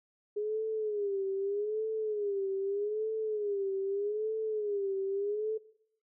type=tone with vibrato; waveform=sine; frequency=412.6 Hz; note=G#4; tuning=11 cents flat; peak=-30 dBFS; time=0.36-5.58 s; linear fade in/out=10 ms; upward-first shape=sine; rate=0.81 Hz; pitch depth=110 cents each way; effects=noise-tail reverb RT60 0.7 s tail -19 dB re dry